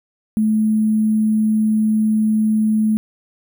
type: tone with sample-and-hold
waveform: sine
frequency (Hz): 216.1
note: A3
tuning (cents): -31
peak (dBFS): -13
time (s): 0.37-2.97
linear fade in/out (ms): 0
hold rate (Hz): 11025
effects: none